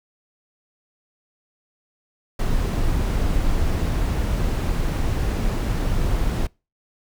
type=noise; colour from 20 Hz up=brown; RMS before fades=-21 dBFS; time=2.39-6.47 s; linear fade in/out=5 ms; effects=noise-tail reverb RT60 0.3 s tail -26 dB re dry